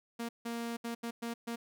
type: tone bursts at uneven times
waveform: sawtooth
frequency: 233.5 Hz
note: A#3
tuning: 3 cents sharp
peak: -32 dBFS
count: 6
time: 0.19-0.29 / 0.45-0.77 / 0.84-0.95 / 1.03-1.11 / 1.22-1.34 / 1.47-1.56 s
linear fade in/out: 10 ms
effects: none